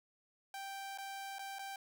sawtooth tone with dropouts, 784 Hz, G5, in tune, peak -39 dBFS, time 0.54-1.76 s, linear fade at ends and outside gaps 2 ms, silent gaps 0.976-0.984 / 1.385-1.392 / 1.586-1.592 s, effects none

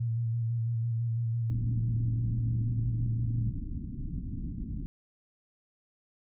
sine tone with vibrato, 115.6 Hz, A#2, 14 cents flat, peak -27 dBFS, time 0-3.5 s, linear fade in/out 10 ms, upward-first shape square, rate 6 Hz, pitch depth 29 cents each way
pink low-pass noise, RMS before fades -36 dBFS, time 1.5-4.86 s, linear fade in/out 0 ms, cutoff 280 Hz, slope 48 dB/octave
effects none

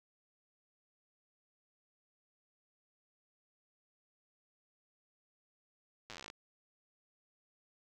slowing click train, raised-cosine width 0.2 ms, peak -29 dBFS, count 16, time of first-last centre 6.1-6.301 s, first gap 8 ms, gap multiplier 1.07, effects none

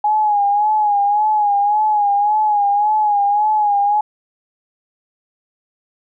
sine tone with vibrato, 832 Hz, G#5, 3 cents sharp, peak -12 dBFS, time 0.04-4.01 s, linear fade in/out 5 ms, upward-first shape sine, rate 1.8 Hz, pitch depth 56 cents each way, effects none

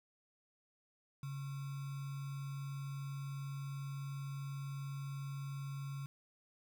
sine tone with sample-and-hold, 138.59 Hz, C#3, in tune, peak -40 dBFS, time 1.23-6.06 s, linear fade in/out 2 ms, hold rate 1225 Hz, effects none

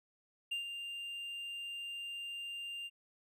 triangle tone with ADSR envelope, 2794 Hz, F7, in tune, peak -32 dBFS, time 0.51-2.9 s, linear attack 10 ms, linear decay 120 ms, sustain -7 dB, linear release 39 ms, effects none

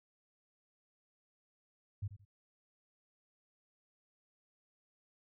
sine tone with echo, 100.8 Hz, G2, 49 cents sharp, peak -35 dBFS, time 2.02-2.08 s, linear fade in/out 10 ms, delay 86 ms, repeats 2, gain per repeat -12 dB, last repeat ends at 2.252 s, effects none

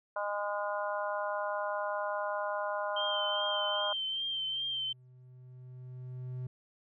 harmonic tone, 205 Hz, G#3, 22 cents flat, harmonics 3 / 4 / 5 / 6 / 7, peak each -35 / -40 / -37 / -44 / -40 dBFS, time 0.16-3.93 s, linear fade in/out 5 ms
sine tone with vibrato, 3136 Hz, G7, in tune, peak -32 dBFS, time 2.96-4.93 s, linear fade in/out 10 ms, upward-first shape triangle, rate 2.5 Hz, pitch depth 38 cents each way
triangle tone with exponential growth, 126.7 Hz, B2, 45 cents sharp, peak -33 dBFS, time 3.61-6.47 s, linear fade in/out 5 ms, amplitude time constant 620 ms
effects none

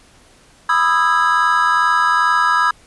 triangle chord, E major seventh, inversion second, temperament just, 988.9 / 1236.1 / 1318.5 / 1648.1 Hz, B5 / D#6 / E6 / G#6, +2 / -12 / 0 / -14 cents, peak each -16 dBFS, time 0.69-2.71 s, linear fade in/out 5 ms, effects pink hiss -49 dBFS RMS until 2.86 s + resampled to 24000 Hz

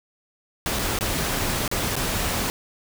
pink noise with dropouts, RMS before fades -25 dBFS, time 0.66-2.5 s, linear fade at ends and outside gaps 0 ms, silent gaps 0.788-0.792 / 0.988-1.009 / 1.678-1.714 / 1.955-1.965 s, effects none

